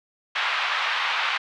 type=band-pass noise; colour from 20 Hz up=pink; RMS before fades=-25 dBFS; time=0.35-1.38 s; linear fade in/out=10 ms; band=940 to 3500 Hz; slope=24 dB/octave; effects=none